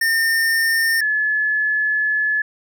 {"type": "tone pair in turn", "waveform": ["square", "sine"], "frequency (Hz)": [1815, 1716], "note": ["A#6", "A6"], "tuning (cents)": [-47, -44], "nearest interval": "minor second", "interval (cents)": 97, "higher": "first", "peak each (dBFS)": -16, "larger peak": "neither", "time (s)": [[0.01, 1.01], [1.01, 2.42]], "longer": "second", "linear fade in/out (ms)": 5, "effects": []}